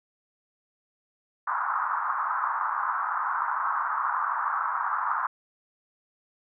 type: band-pass noise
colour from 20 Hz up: pink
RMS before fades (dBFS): -28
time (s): 1.47-5.27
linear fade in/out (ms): 5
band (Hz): 930 to 1400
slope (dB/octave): 48
effects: none